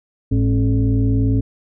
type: tone with frequency modulation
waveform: sine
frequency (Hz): 109.7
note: A2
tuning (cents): -5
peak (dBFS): -13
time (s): 0.31-1.41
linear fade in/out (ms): 10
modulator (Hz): 161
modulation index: 1.1
effects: none